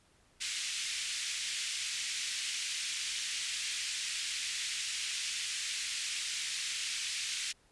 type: band-pass noise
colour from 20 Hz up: pink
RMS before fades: -37 dBFS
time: 0.4-7.53 s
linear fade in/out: 20 ms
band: 2200 to 8800 Hz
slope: 24 dB/octave
effects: pink hiss -67 dBFS RMS until 7.71 s + resampled to 24000 Hz